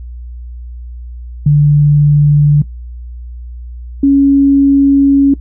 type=tone pair in turn; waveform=sine; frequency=146.83 / 277.7 Hz; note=D3 / C#4; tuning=0 / +3 cents; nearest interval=major seventh; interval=1103 cents; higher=second; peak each=-4 dBFS; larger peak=neither; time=1.46-2.62 / 4.03-5.34 s; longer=second; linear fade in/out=5 ms; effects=noise-tail reverb RT60 0.1 s tail -19 dB re dry + added 60 Hz sine -24 dBFS peak until 5.4 s